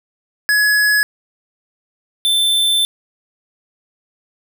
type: tone pair in turn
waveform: square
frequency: 1688 / 3542 Hz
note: G#6 / A7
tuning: +28 / +11 cents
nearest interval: octave + minor second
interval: 1283 cents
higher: second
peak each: -12 / -13 dBFS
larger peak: first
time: 0.49-1.03 / 2.25-2.85 s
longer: second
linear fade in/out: 0 ms
effects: none